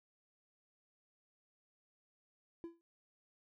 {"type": "tone with exponential decay", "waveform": "triangle", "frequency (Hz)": 336.6, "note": "E4", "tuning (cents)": 36, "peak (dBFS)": -37, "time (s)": [2.64, 2.81], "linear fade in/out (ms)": 0, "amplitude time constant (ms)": 36, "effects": ["noise-tail reverb RT60 0.1 s tail -26 dB re dry", "tanh soft clip ceiling -34 dBFS"]}